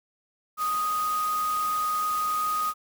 sine tone in noise, 1244.5 Hz, D#6, in tune, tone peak -24 dBFS, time 0.57-2.74 s, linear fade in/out 50 ms, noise white, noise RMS -38 dBFS, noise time 0.57-2.74 s, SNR +11 dB, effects none

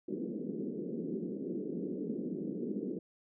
pink band-pass noise, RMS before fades -38 dBFS, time 0.08-2.99 s, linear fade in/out 2 ms, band 180 to 440 Hz, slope 48 dB/octave, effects none

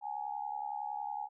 sine tone with amplitude modulation, 830.6 Hz, G#5, in tune, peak -32 dBFS, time 0.01-1.29 s, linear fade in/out 50 ms, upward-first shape sine, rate 70.8 Hz, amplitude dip 85%, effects none

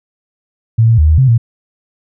sine tone with pitch steps, 113.3 / 114.6 / 76.7 / 78.2 / 131.7 / 116.2 Hz, A#2 / A#2 / D#2 / D#2 / C3 / A#2, -49 / -29 / -24 / +9 / +12 / -5 cents, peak -5 dBFS, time 0.78-1.38 s, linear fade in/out 10 ms, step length 100 ms, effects none

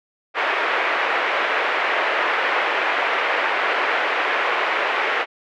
white band-pass noise, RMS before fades -21 dBFS, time 0.34-5.26 s, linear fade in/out 50 ms, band 410 to 2300 Hz, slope 24 dB/octave, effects none

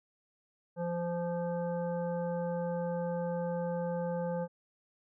harmonic tone, 172.8 Hz, F3, 18 cents flat, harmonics 1 / 3 / 5 / 7 / 9, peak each -35 / -34 / -42 / -53 / -52 dBFS, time 0.76-4.48 s, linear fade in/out 50 ms, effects none

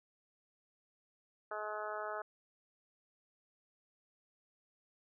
harmonic tone, 212.2 Hz, G#3, 38 cents sharp, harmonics 2 / 3 / 4 / 5 / 6 / 7 / 8, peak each -47 / -43 / -46 / -49 / -44 / -47 / -54 dBFS, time 1.51-2.22 s, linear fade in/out 5 ms, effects none

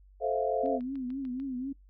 sine chord, F major seventh, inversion first, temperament just, 436.5 / 523.8 / 654.8 / 698.5 Hz, A4 / C5 / E5 / F5, -14 / +2 / -12 / 0 cents, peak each -32 dBFS, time 0.2-0.8 s, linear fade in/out 50 ms
sine tone with vibrato, 261.1 Hz, C4, 3 cents flat, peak -32 dBFS, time 0.63-1.73 s, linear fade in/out 10 ms, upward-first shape triangle, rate 4 Hz, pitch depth 120 cents each way
click train, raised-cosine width 0.3 ms, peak -39 dBFS, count 6, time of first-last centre 0.66-1.4 s, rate 6.76 Hz
effects noise-tail reverb RT60 0.2 s tail -26 dB re dry + added 48 Hz sine -54 dBFS peak until 1.89 s

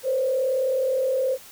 sine tone with frequency modulation, 523 Hz, C5, 1 cent flat, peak -20 dBFS, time 0.03-1.38 s, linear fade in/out 50 ms, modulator 39 Hz, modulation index 0.64, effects white hiss -46 dBFS RMS until 1.51 s

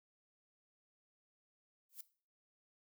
violet noise with exponential growth, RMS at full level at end -43 dBFS, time 1.89-2.01 s, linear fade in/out 5 ms, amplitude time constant 26 ms, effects noise-tail reverb RT60 0.4 s tail -17 dB re dry

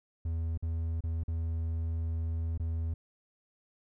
triangle tone with dropouts, 81.9 Hz, E2, 11 cents flat, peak -28 dBFS, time 0.25-2.94 s, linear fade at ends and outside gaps 5 ms, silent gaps 0.576-0.625 / 1.007-1.037 / 1.236-1.28 / 2.577-2.597 s, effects none

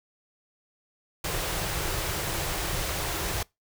pink band-stop noise, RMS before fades -30 dBFS, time 1.24-3.43 s, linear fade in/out 5 ms, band 190 to 300 Hz, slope 96 dB/octave, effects noise-tail reverb RT60 0.2 s tail -24 dB re dry

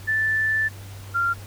sine tone pair in turn, 1760 / 1385 Hz, A6 / F6, 0 / -15 cents, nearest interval major third, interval 415 cents, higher first, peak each -19 dBFS, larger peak neither, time 0.07-0.69 / 1.14-1.34 s, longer first, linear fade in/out 20 ms, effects added 98 Hz sine -37 dBFS peak until 1.46 s + pink hiss -45 dBFS RMS until 1.46 s

